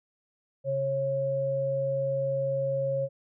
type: tone pair together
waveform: sine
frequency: 136.5 / 546 Hz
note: C#3 / C#5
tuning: -26 / -26 cents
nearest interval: 2 octaves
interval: 2400 cents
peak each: -33 / -26 dBFS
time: 0.64-3.09 s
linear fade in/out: 50 ms
effects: none